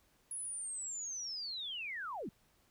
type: linear sweep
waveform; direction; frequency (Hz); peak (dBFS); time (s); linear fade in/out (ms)
sine; down; 10548 to 155.5; -39; 0.31-2.29; 2
effects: pink hiss -71 dBFS RMS until 2.7 s